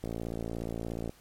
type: click train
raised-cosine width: 2 ms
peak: -22 dBFS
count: 61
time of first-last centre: 0.04-1.094 s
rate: 56.9 Hz
effects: pink hiss -59 dBFS RMS until 1.2 s + MP3 64 kbps